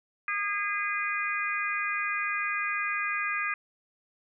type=harmonic tone; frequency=408.7 Hz; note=G#4; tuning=28 cents flat; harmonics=3 / 4 / 5 / 6; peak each=-33 / -33 / -33 / -33 dBFS; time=0.28-3.54 s; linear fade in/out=2 ms; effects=none